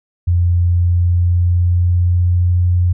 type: tone with pitch glide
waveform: sine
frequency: 87.31 to 88.84 Hz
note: F2 to F2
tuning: 0 to +30 cents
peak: -10 dBFS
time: 0.27-2.93 s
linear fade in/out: 10 ms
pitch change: +30 cents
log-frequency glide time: 0.56-2.65 s
effects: none